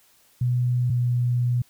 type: tone pair in turn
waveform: sine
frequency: 123.47 / 122.33 Hz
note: B2 / B2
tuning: 0 / -16 cents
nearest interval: unison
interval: 16 cents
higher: first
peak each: -19 dBFS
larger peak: neither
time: 0.41-0.9 / 0.9-1.62 s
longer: second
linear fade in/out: 5 ms
effects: white hiss -59 dBFS RMS until 1.69 s